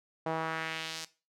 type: tone with band-pass filter sweep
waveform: sawtooth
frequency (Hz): 161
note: E3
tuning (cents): -41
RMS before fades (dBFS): -36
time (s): 0.26-1.05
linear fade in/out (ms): 5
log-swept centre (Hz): 710 to 5800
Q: 1.4
effects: noise-tail reverb RT60 0.3 s tail -17 dB re dry